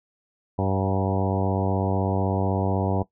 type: harmonic tone with a mistuned harmonic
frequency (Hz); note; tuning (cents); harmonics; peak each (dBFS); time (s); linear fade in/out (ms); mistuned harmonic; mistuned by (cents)
96; G2; -36; 1 / 2 / 3 / 4 / 5 / 6 / 7 / 8 / 9 / 10; -25 / -28 / -30 / -31 / -32 / -33 / -33 / -34 / -35 / -35; 0.58-3.03; 10; 7; +21
effects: noise-tail reverb RT60 0.1 s tail -17 dB re dry